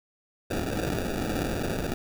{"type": "noise with sample-and-hold", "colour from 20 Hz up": "blue", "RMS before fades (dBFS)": -29, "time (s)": [0.5, 1.94], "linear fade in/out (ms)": 5, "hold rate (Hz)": 1050, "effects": []}